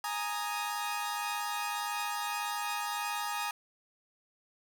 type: chord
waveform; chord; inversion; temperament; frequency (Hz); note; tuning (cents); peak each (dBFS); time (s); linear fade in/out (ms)
sawtooth; Ab suspended second; none; equal; 830.6 / 932.3 / 1244.5; Ab5 / Bb5 / Eb6; 0 / 0 / 0; -33 / -34 / -34; 0.04-3.51; 2
effects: none